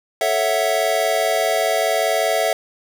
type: chord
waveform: square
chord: F# minor seventh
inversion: first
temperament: equal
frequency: 440 / 554.4 / 659.3 / 740 Hz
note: A4 / C#5 / E5 / F#5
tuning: 0 / 0 / 0 / 0 cents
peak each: -26 / -25 / -20 / -24 dBFS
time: 0.21-2.53 s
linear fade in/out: 2 ms
effects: none